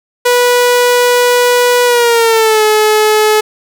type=tone with pitch glide; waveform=sawtooth; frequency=489.6 to 428.7 Hz; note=B4 to A4; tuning=-15 to -45 cents; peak=-3 dBFS; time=0.25-3.41 s; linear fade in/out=10 ms; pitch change=-230 cents; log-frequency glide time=1.85-2.63 s; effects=none